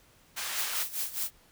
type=high-pass noise; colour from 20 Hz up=pink; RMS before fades=-35 dBFS; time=0.36-0.84 s; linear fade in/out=20 ms; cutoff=1300 Hz; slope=12 dB/octave
type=noise with tremolo; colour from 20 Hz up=blue; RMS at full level=-31 dBFS; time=0.54-1.31 s; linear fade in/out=50 ms; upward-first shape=sine; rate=4.8 Hz; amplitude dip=80%
effects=pink hiss -61 dBFS RMS until 1.51 s